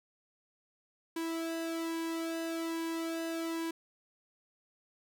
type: tone with flanger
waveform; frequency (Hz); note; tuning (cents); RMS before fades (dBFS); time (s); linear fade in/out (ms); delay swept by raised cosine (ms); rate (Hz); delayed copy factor
sawtooth; 329; E4; -3; -36; 1.16-3.71; 5; 1.6 to 2.15; 1.2; -0.75
effects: none